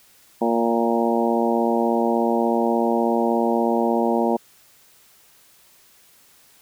harmonic tone with a mistuned harmonic, 116.54 Hz, A#2, in tune, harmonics 2 / 3 / 4 / 5 / 6 / 7 / 8, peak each -22 / -24 / -25 / -26 / -27 / -27 / -28 dBFS, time 0.41-4.37 s, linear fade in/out 10 ms, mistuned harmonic 7, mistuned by -17 cents, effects white hiss -54 dBFS RMS until 6.61 s

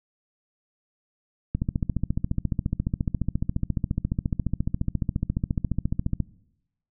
click train, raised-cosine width 5 ms, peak -12 dBFS, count 68, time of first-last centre 1.55-6.203 s, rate 14.4 Hz, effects noise-tail reverb RT60 0.9 s tail -22 dB re dry

